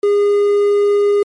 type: tone with quantisation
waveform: triangle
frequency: 408.4 Hz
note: G#4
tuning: 29 cents flat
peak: -8 dBFS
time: 0.03-1.23 s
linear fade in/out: 5 ms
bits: 6
effects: MP3 48 kbps